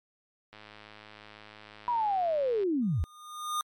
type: click train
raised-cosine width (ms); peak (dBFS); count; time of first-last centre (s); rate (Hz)
0.3; -32; 224; 0.53-2.634; 106
type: linear sweep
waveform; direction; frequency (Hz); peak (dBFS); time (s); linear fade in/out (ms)
sine; down; 988 to 60.5; -25; 1.88-3.04; 0
type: tone with exponential growth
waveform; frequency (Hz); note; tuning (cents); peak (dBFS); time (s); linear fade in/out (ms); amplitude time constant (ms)
square; 1220; D#6; -34; -27; 2.82-3.61; 1; 170
effects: MP3 96 kbps